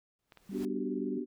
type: noise with exponential growth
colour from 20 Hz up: pink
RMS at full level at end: -48 dBFS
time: 0.19-0.65 s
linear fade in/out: 0 ms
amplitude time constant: 100 ms
type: clicks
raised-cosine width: 0.3 ms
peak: -36 dBFS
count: 2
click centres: 0.322 / 0.373 s
type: tone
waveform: sine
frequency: 196.2 Hz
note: G3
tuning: 2 cents sharp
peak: -39 dBFS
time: 0.49-1.18 s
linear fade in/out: 5 ms
type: chord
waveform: sine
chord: G major seventh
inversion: first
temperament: equal with one note detuned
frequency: 246.9 / 293.7 / 372.6 / 392 Hz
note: B3 / D4 / F#4 / G4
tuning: 0 / 0 / +12 / 0 cents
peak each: -36 / -37 / -39 / -40 dBFS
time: 0.51-1.26 s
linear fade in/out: 50 ms
effects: none